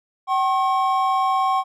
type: tone pair together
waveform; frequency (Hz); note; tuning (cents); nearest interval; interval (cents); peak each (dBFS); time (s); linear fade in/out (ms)
triangle; 764 / 1079.6; G5 / C#6; -45 / -46; tritone; 599; -18; 0.27-1.64; 50
effects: none